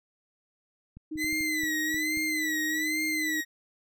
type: clicks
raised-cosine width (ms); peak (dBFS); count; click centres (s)
5; -33; 8; 0.97 / 1.157 / 1.244 / 1.328 / 1.408 / 1.635 / 1.944 / 2.173
type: tone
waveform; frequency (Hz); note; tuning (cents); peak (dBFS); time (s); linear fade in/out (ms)
sine; 311; D#4; -1; -32; 1.11-3.41; 10
type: tone with vibrato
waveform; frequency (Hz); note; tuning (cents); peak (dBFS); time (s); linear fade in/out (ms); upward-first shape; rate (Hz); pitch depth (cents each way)
40% pulse; 1993; B6; +15; -27; 1.17-3.45; 50; sine; 1.2; 100
effects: none